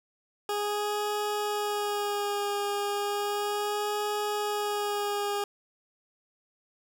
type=tone with vibrato; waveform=20% pulse; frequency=412.1 Hz; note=G#4; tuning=13 cents flat; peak=-23 dBFS; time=0.49-5.44 s; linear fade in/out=2 ms; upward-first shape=sine; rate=0.34 Hz; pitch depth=21 cents each way; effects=none